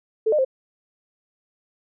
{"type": "tone with pitch steps", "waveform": "sine", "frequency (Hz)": [439.9, 606, 526], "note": ["A4", "D#5", "C5"], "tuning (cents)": [0, -46, 9], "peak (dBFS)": -16, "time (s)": [0.26, 0.449], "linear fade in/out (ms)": 10, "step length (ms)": 63, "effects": []}